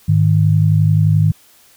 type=tone pair together; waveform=sine; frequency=103.4 / 154.92 Hz; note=G#2 / D#3; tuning=-7 / -7 cents; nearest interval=perfect fifth; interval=700 cents; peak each=-12 dBFS; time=0.08-1.32 s; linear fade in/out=10 ms; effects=white hiss -49 dBFS RMS until 1.76 s